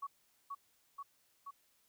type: tone with echo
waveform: sine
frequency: 1121 Hz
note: C#6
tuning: 19 cents sharp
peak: -38 dBFS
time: 0.02-0.07 s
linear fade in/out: 10 ms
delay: 480 ms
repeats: 3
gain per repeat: -2 dB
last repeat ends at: 1.51 s
effects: white hiss -73 dBFS RMS until 1.88 s